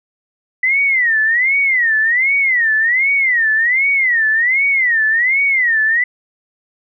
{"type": "tone with vibrato", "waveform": "sine", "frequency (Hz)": 1975.5, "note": "B6", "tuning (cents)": 0, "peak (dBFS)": -11, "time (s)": [0.63, 6.04], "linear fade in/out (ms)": 5, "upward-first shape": "sine", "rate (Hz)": 1.3, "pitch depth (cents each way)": 220, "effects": []}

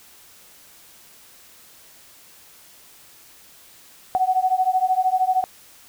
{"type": "beating tone pair", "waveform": "sine", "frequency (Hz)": [740, 753], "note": ["F#5", "F#5"], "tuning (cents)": [0, 30], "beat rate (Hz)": 13, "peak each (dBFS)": -20, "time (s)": [4.15, 5.44], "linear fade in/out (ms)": 0, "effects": ["white hiss -49 dBFS RMS until 5.88 s"]}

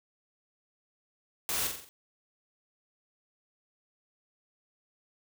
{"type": "noise with echo", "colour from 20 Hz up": "white", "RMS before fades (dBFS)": -32, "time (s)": [1.49, 1.67], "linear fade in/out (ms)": 0, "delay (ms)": 44, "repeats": 5, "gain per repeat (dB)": -5, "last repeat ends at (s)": 1.89, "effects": []}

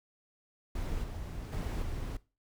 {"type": "noise with level steps", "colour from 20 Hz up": "brown", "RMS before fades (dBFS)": [-35, -40, -34, -37], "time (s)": [0.75, 2.17], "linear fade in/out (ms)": 5, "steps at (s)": [1.03, 1.52, 1.82], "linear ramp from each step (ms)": 10, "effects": ["noise-tail reverb RT60 0.3 s tail -19 dB re dry"]}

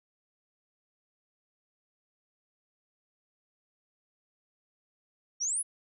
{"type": "exponential sweep", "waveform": "sine", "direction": "up", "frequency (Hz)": [5410, 10840], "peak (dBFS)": -28, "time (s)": [5.4, 5.63], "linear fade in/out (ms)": 20, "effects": []}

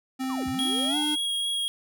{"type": "tone with pitch glide", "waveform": "square", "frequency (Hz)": [261.6, 298.8], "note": ["C4", "D4"], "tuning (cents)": [0, 30], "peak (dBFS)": -28, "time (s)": [0.19, 1.16], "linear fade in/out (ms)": 20, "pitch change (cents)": 230, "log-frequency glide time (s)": [0.87, 0.97]}
{"type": "click train", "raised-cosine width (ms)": 0.5, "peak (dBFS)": -32, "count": 11, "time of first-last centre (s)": [0.24, 0.85], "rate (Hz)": 16.4}
{"type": "linear two-way sweep", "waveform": "sine", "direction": "down then up", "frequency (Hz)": [1244.5, 61.74, 868], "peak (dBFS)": -35, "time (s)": [0.29, 1.05], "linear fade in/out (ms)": 10, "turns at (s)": 0.48}
{"type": "tone with vibrato", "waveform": "square", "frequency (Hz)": 3295, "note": "G#7", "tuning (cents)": -14, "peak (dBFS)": -26, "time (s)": [0.59, 1.68], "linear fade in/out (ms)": 0, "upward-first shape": "sine", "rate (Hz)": 3.6, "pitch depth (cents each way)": 10}
{"effects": []}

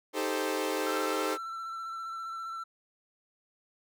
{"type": "chord", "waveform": "sawtooth", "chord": "A half-diminished seventh", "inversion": "second", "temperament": "equal with one note detuned", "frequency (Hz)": [311.1, 392, 437.2, 523.3], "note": ["Eb4", "G4", "A4", "C5"], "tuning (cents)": [0, 0, -11, 0], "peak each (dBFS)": -31, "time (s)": [0.13, 1.38], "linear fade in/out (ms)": 50}
{"type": "tone with vibrato", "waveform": "triangle", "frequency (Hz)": 1340, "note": "E6", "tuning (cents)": 28, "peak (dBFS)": -34, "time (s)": [0.86, 2.64], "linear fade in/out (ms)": 10, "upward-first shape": "square", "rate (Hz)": 15, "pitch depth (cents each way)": 16}
{"effects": []}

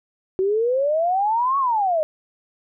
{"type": "exponential two-way sweep", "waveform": "sine", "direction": "up then down", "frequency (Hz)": [370, 1127, 603], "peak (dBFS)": -17, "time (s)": [0.39, 2.03], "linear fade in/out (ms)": 0, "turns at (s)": 1.58, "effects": []}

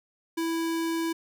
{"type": "tone", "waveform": "square", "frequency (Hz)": 329.7, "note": "E4", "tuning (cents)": 0, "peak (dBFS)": -27, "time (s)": [0.37, 1.13], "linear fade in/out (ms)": 10, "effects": []}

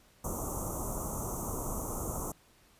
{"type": "band-stop noise", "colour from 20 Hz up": "pink", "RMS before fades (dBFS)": -36, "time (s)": [0.24, 2.32], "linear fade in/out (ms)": 5, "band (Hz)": [1300, 6000], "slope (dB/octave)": 96, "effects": ["pink hiss -63 dBFS RMS until 2.79 s", "resampled to 32000 Hz"]}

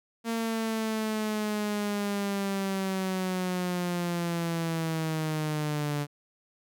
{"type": "linear sweep", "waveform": "sawtooth", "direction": "down", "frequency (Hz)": [229.6, 144.7], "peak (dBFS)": -24, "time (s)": [0.24, 6.07], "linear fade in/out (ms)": 50, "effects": []}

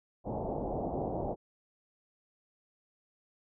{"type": "low-pass noise", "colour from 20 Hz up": "white", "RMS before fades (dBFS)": -35, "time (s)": [0.24, 1.36], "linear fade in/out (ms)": 50, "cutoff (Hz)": 800, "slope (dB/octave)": 48, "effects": []}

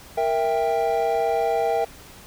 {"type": "chord", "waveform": "triangle", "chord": "E diminished", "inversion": "second", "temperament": "equal with one note detuned", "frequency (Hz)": [466.2, 659.3, 790.8], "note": ["Bb4", "E5", "G5"], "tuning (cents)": [0, 0, 15], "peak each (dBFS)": -22, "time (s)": [0.17, 1.85], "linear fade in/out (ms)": 10, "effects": ["pink hiss -45 dBFS RMS until 2.26 s"]}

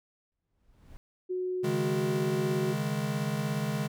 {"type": "noise with exponential growth", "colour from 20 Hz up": "brown", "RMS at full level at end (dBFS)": -47, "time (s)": [0.32, 0.97], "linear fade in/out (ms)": 0, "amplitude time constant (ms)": 140}
{"type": "tone with pitch glide", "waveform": "sine", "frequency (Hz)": [366.6, 373.7], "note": ["F#4", "F#4"], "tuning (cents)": [-16, 17], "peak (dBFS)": -29, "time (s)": [1.29, 2.74], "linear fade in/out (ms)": 20, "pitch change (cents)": 33, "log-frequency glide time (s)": [1.76, 1.91]}
{"type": "chord", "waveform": "square", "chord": "C# suspended second", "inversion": "none", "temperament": "equal", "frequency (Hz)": [138.59, 155.56, 207.7], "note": ["C#3", "D#3", "G#3"], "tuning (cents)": [0, 0, 0], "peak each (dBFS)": -34, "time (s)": [1.63, 3.88], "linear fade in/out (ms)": 20}
{"effects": []}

